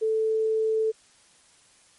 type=tone; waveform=sine; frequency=440 Hz; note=A4; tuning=in tune; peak=-21 dBFS; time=0.01-0.92 s; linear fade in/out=20 ms; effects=white hiss -58 dBFS RMS until 1.98 s + MP3 48 kbps